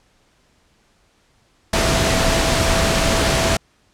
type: tone in noise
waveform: sine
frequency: 659 Hz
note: E5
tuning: 1 cent flat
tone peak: -23 dBFS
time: 1.73-3.57 s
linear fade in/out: 5 ms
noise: pink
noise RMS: -17 dBFS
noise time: 1.73-3.57 s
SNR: -9 dB
effects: pink hiss -59 dBFS RMS until 3.93 s + low-pass 8000 Hz 12 dB/octave